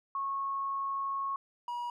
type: tone pair in turn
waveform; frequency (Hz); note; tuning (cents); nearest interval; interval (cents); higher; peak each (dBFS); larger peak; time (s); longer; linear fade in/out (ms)
sine / triangle; 1097 / 961.9; C#6 / B5; -18 / -46; major second; 228; first; -31 / -32; first; 0.15-1.36 / 1.68-1.9; first; 2
effects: none